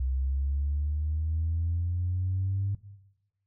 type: exponential sweep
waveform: sine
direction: up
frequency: 64.1 to 100.2 Hz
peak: -25 dBFS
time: 0-2.75 s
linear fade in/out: 5 ms
effects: noise-tail reverb RT60 1.0 s tail -17 dB re dry + tanh soft clip ceiling -21 dBFS